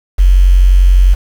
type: tone with quantisation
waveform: sine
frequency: 45.71 Hz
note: F#1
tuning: 20 cents flat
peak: -3 dBFS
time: 0.18-1.15 s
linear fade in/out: 20 ms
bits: 5
effects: none